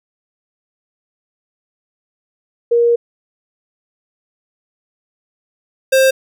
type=tone pair in turn; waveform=sine / square; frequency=471.6 / 529.4 Hz; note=A#4 / C5; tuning=+20 / +20 cents; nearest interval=major second; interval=200 cents; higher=second; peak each=-9 dBFS; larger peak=neither; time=2.71-2.96 / 5.92-6.11 s; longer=first; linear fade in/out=10 ms; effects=none